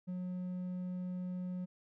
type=tone with hard clipping; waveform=sine; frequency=181.4 Hz; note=F#3; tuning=34 cents flat; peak=-38 dBFS; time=0.07-1.66 s; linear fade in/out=20 ms; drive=3 dB; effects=none